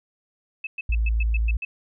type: tone bursts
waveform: sine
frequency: 2608 Hz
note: E7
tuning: 19 cents flat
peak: -27 dBFS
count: 8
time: 0.64-1.65 s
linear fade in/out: 5 ms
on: 30 ms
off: 110 ms
type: tone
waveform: sine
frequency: 55.8 Hz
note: A1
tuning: 25 cents sharp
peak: -19 dBFS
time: 0.89-1.57 s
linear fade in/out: 5 ms
effects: none